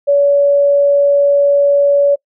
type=tone; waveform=sine; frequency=568 Hz; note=C#5; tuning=42 cents sharp; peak=-7 dBFS; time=0.07-2.16 s; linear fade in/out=20 ms; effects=noise-tail reverb RT60 0.1 s tail -24 dB re dry